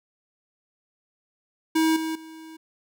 square tone with level steps, 320 Hz, D#4, 49 cents sharp, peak -19 / -27 / -41 dBFS, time 1.75-2.57 s, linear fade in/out 10 ms, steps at 1.96 / 2.15 s, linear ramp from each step 5 ms, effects none

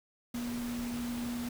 sine tone in noise, 240 Hz, B3, 49 cents flat, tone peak -34 dBFS, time 0.34-1.49 s, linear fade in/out 5 ms, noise pink, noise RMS -44 dBFS, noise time 0.34-1.49 s, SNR +7 dB, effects none

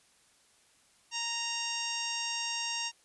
harmonic tone, 930 Hz, A#5, 4 cents flat, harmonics 1 / 2 / 3 / 4 / 5 / 6 / 7 / 8 / 9, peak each -41 / -44 / -37 / -43 / -45 / -37 / -43 / -47 / -50 dBFS, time 1.11-2.92 s, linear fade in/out 50 ms, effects white hiss -65 dBFS RMS until 3.04 s + resampled to 24000 Hz

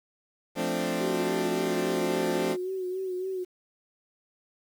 20% pulse chord, D minor seventh, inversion first, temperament equal, 174.61 / 220 / 261.6 / 293.7 Hz, F3 / A3 / C4 / D4, 0 / 0 / 0 / 0 cents, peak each -28 dBFS, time 0.55-2.57 s, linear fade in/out 50 ms
sine tone with vibrato, 372 Hz, F#4, 9 cents sharp, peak -29 dBFS, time 1-3.45 s, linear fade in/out 20 ms, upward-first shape sine, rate 3.6 Hz, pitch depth 45 cents each way
effects 9-bit

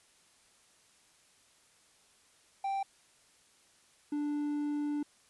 triangle tone pair in turn, 784 / 293.7 Hz, G5 / D4, 0 / 0 cents, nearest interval octave + perfect fourth, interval 1700 cents, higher first, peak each -29 / -29 dBFS, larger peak neither, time 2.64-2.83 / 4.12-5.03 s, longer second, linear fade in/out 5 ms, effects white hiss -65 dBFS RMS until 5.29 s + resampled to 24000 Hz

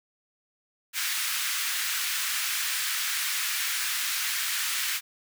pink high-pass noise, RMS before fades -29 dBFS, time 0.93-5.01 s, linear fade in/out 50 ms, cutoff 1500 Hz, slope 24 dB/octave, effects none

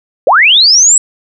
sine linear sweep, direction up, 445.8 to 7902 Hz, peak -3 dBFS, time 0.27-0.98 s, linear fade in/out 2 ms, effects none

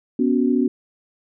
sine chord, B suspended second, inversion none, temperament equal with one note detuned, 246.9 / 281.2 / 370 Hz, B3 / C#4 / F#4, 0 / +25 / 0 cents, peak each -18 / -20 / -23 dBFS, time 0.19-0.68 s, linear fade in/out 5 ms, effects none

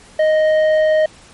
sine tone with tanh clipping, 622.3 Hz, D#5, in tune, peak -12 dBFS, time 0.19-1.06 s, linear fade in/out 5 ms, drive 8 dB, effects pink hiss -44 dBFS RMS until 1.33 s + MP3 48 kbps

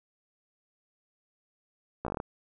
slowing click train, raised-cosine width 1 ms, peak -19 dBFS, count 8, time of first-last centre 2.05-2.201 s, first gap 15 ms, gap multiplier 1.12, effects none

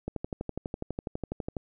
click train, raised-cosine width 2 ms, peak -19 dBFS, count 19, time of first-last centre 0.08-1.568 s, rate 12.1 Hz, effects none

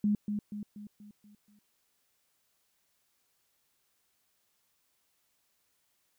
sine tone with echo, 207.7 Hz, G#3, in tune, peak -24 dBFS, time 0.04-0.15 s, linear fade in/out 2 ms, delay 240 ms, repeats 6, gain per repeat -6 dB, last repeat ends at 1.59 s, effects white hiss -75 dBFS RMS until 6.18 s

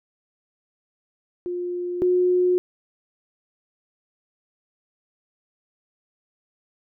sine tone pair in turn, 354.6 / 361.2 Hz, F4 / F#4, +26 / -42 cents, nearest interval unison, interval 32 cents, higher second, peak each -25 / -16 dBFS, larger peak second, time 1.46-2.02 / 2.02-2.58 s, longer neither, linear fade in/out 0 ms, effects none

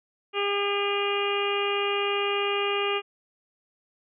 harmonic tone, 403.9 Hz, G#4, 48 cents flat, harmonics 1 / 2 / 3 / 4 / 5 / 6 / 7 / 8, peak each -27 / -34 / -31 / -40 / -38 / -32 / -31 / -42 dBFS, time 0.33-3.02 s, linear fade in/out 50 ms, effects none

